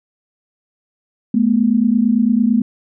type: tone pair together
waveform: sine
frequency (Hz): 214.2 / 243.1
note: A3 / B3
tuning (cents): -46 / -27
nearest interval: major second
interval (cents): 219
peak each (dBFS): -14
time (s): 1.34-2.62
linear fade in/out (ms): 5
effects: none